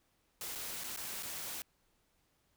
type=noise with dropouts; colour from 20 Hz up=white; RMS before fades=-42 dBFS; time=0.41-1.62 s; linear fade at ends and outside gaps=1 ms; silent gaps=0.552-0.556 / 0.837-0.841 / 0.963-0.973 / 1.226-1.231 s; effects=pink hiss -75 dBFS RMS until 2.56 s